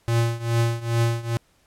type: tone with tremolo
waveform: square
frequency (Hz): 116.5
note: A#2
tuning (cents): -1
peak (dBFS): -17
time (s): 0.08-1.37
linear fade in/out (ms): 0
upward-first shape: triangle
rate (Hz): 2.4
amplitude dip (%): 90
effects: pink hiss -62 dBFS RMS until 1.66 s + low-pass 12000 Hz 12 dB/octave